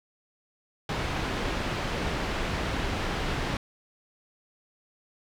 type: low-pass noise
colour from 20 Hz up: pink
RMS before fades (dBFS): -30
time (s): 0.89-3.57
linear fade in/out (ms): 2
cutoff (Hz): 3500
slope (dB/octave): 12
effects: none